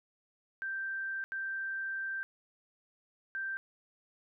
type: tone bursts at uneven times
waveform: sine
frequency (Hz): 1568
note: G6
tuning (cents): 0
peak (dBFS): -34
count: 3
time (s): 0.62-1.24 / 1.32-2.23 / 3.35-3.57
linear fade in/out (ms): 0
effects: none